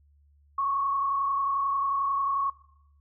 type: tone with frequency modulation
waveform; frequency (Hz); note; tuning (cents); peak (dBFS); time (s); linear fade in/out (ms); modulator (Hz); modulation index
sine; 1106; C#6; -4; -24; 0.58-2.5; 5; 31.2; 0.84
effects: noise-tail reverb RT60 0.8 s tail -21 dB re dry + added 72 Hz sine -58 dBFS peak until 3 s